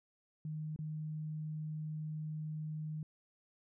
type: tone with dropouts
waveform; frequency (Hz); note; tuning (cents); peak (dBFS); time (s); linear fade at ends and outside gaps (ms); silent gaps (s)
sine; 154.5; D#3; -12; -38; 0.45-3.03; 2; 0.762-0.789
effects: none